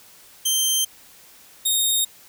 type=tone pair in turn; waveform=15% pulse; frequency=3136 / 3711 Hz; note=G7 / A#7; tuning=0 / -9 cents; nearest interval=minor third; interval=291 cents; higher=second; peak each=-11 dBFS; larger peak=neither; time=0.45-0.85 / 1.65-2.05 s; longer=neither; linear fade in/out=10 ms; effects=white hiss -49 dBFS RMS until 2.28 s